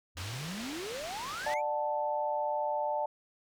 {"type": "exponential sweep", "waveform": "triangle", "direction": "up", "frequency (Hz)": [77.78, 2452], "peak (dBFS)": -36, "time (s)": [0.15, 1.62], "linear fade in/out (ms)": 50}
{"type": "low-pass noise", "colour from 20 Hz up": "white", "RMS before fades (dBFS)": -43, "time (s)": [0.17, 1.54], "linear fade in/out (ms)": 0, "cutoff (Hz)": 4800, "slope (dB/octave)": 12}
{"type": "chord", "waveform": "sine", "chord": "D major", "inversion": "none", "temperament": "equal with one note detuned", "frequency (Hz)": [594.2, 740, 880], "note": ["D5", "F#5", "A5"], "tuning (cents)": [20, 0, 0], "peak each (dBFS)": [-33, -38, -32], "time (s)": [1.46, 3.06], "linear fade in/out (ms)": 5}
{"effects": []}